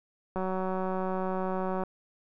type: click train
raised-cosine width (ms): 1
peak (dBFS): -19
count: 277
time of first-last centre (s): 0.36-1.836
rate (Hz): 187
effects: none